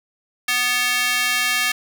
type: tone with high-pass filter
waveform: square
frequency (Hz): 246.9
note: B3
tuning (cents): 0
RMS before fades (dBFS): -20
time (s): 0.48-1.72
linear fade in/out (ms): 5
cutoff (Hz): 2000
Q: 1.6
effects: none